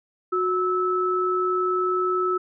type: tone pair together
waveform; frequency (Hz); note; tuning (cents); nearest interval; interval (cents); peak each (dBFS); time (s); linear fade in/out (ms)
sine; 366.1 / 1304.6; F#4 / E6; -18 / -18; octave + minor seventh; 2200; -23; 0.32-2.38; 10
effects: none